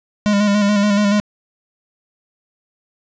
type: tone with vibrato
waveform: square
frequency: 205 Hz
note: G#3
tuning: 22 cents flat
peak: -13 dBFS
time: 0.26-1.2 s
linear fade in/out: 0 ms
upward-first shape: square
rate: 7 Hz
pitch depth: 32 cents each way
effects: resampled to 16000 Hz + 8-bit